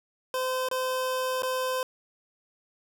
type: tone with dropouts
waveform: 25% pulse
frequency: 514 Hz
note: C5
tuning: 31 cents flat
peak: -23 dBFS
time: 0.34-1.83 s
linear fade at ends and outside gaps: 1 ms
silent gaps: 0.687-0.713 / 1.422-1.432 s
effects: none